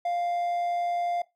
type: tone with amplitude modulation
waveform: triangle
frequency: 698.5 Hz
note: F5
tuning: in tune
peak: -22 dBFS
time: 0.05-1.22 s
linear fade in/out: 5 ms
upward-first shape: sine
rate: 111 Hz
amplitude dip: 25%
effects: noise-tail reverb RT60 0.2 s tail -20 dB re dry